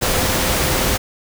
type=tone in noise; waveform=sine; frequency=517 Hz; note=C5; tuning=21 cents flat; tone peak=-28 dBFS; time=0.01-0.98 s; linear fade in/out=20 ms; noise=pink; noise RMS=-18 dBFS; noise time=0.01-0.98 s; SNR=-13 dB; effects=none